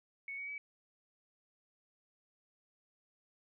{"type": "tone with pitch steps", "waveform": "sine", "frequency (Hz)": [2217, 2251, 2285], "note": ["C#7", "C#7", "D7"], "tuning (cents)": [0, 26, -48], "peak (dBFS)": -40, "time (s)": [0.28, 0.58], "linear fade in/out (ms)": 2, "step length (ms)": 100, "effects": []}